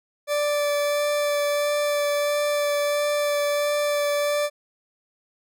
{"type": "tone with vibrato", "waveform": "40% pulse", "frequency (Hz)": 584, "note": "D5", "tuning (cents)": -10, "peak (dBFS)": -20, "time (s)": [0.27, 4.5], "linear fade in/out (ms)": 50, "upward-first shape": "sine", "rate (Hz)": 1.5, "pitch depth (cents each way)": 10, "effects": []}